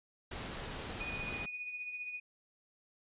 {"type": "noise", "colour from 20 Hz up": "pink", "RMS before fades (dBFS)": -42, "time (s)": [0.31, 1.46], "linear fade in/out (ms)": 5}
{"type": "tone with tremolo", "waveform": "sine", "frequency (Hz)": 2473, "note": "D#7", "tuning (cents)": -11, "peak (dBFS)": -37, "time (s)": [1, 2.2], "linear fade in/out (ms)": 10, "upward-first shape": "triangle", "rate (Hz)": 15, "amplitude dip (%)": 55}
{"effects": ["resampled to 8000 Hz"]}